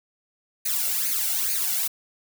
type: noise with flanger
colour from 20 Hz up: blue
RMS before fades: -25 dBFS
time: 0.65-1.88 s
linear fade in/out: 10 ms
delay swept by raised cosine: 0.45 to 1.45 ms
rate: 2.3 Hz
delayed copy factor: +0.75
effects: none